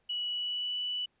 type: tone with pitch glide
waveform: sine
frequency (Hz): 2936 to 2965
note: F#7 to F#7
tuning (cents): -14 to +3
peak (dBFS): -31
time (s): 0.09-1.06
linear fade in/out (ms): 10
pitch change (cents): +17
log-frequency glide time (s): 0.27-0.77
effects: pink hiss -74 dBFS RMS until 1.2 s + resampled to 8000 Hz